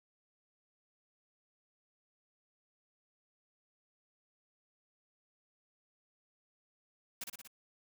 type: noise with echo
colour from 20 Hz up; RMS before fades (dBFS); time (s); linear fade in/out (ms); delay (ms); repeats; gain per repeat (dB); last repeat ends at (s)
white; -41; 7.21-7.24; 5; 59; 4; -3; 7.476
effects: none